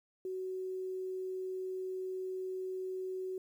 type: tone with quantisation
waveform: sine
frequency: 373.8 Hz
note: F#4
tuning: 18 cents sharp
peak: -36 dBFS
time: 0.25-3.38 s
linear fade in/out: 2 ms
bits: 11
effects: none